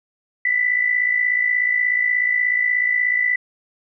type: tone with amplitude modulation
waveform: sine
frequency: 1985 Hz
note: B6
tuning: 8 cents sharp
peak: -13 dBFS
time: 0.45-3.36 s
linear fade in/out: 5 ms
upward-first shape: sine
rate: 56.6 Hz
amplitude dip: 65%
effects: none